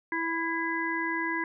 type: harmonic tone with a mistuned harmonic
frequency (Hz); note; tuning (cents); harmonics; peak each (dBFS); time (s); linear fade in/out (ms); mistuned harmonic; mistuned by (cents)
330; E4; +2; 1 / 3 / 5 / 6; -33 / -33 / -33 / -33; 0.12-1.44; 2; 6; +25
effects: none